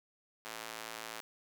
square tone with high-pass filter, 55.9 Hz, A1, 28 cents sharp, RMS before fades -45 dBFS, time 0.45-1.21 s, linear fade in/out 0 ms, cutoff 790 Hz, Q 0.51, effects none

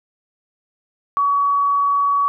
sine tone, 1131 Hz, C#6, 34 cents sharp, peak -14 dBFS, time 1.17-2.28 s, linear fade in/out 0 ms, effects none

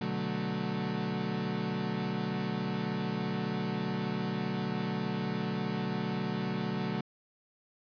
35% pulse chord, B minor seventh, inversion none, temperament equal, 123.47 / 146.83 / 185 / 220 Hz, B2 / D3 / F#3 / A3, 0 / 0 / 0 / 0 cents, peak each -39 / -37 / -33 / -34 dBFS, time 0.01-7.01 s, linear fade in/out 5 ms, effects resampled to 11025 Hz

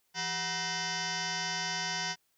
sine tone with frequency modulation, 1864.7 Hz, A#6, in tune, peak -31 dBFS, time 0.14-2.16 s, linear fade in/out 50 ms, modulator 565 Hz, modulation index 7.2, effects white hiss -74 dBFS RMS until 2.37 s

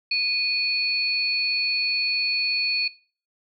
sine tone pair together, 2471 / 4403 Hz, D#7 / C#8, -13 / -13 cents, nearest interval minor seventh, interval 1000 cents, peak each -23 dBFS, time 0.11-2.88 s, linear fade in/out 5 ms, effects noise-tail reverb RT60 0.4 s tail -21 dB re dry

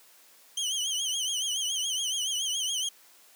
25% pulse tone with vibrato, 3105 Hz, G7, 17 cents flat, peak -24 dBFS, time 0.57-2.89 s, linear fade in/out 5 ms, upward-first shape triangle, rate 7.1 Hz, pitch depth 120 cents each way, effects white hiss -57 dBFS RMS until 3.35 s + high-pass 300 Hz 12 dB/octave

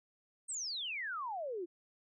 sine exponential sweep, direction down, 8650 to 329.6 Hz, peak -37 dBFS, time 0.48-1.66 s, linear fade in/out 20 ms, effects none

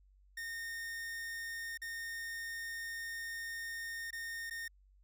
45% pulse tone with dropouts, 1834 Hz, A#6, 29 cents flat, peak -40 dBFS, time 0.37-4.68 s, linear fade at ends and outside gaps 5 ms, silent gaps 1.775-1.817 / 4.107-4.128 / 4.499-4.508 s, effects added 48 Hz sine -62 dBFS peak until 5.03 s

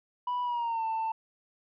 sine tone with pitch glide, 984 to 892 Hz, B5 to A5, -7 to +23 cents, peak -26 dBFS, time 0.27-1.12 s, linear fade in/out 5 ms, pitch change -170 cents, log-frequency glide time 0.43-0.85 s, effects tanh soft clip ceiling -27 dBFS

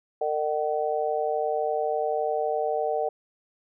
harmonic tone, 151.8 Hz, D#3, 42 cents flat, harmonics 3 / 4 / 5, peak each -28 / -28 / -28 dBFS, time 0.21-3.09 s, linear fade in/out 5 ms, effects none

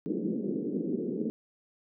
pink band-pass noise, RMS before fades -32 dBFS, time 0.06-1.3 s, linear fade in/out 0 ms, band 180 to 440 Hz, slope 48 dB/octave, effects none

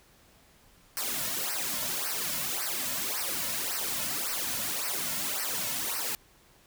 white noise with flanger, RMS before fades -32 dBFS, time 0.97-6.15 s, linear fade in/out 0 ms, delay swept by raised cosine 0.28 to 2.58 ms, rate 1.8 Hz, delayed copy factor -0.9, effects pink hiss -60 dBFS RMS until 6.66 s

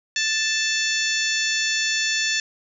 harmonic tone with a mistuned harmonic, 880 Hz, A5, in tune, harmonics 2 / 3 / 4 / 5 / 6 / 7 / 8, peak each -25 / -27 / -28 / -29 / -30 / -30 / -31 dBFS, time 0.16-2.4 s, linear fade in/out 2 ms, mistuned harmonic 6, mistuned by +41 cents, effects none

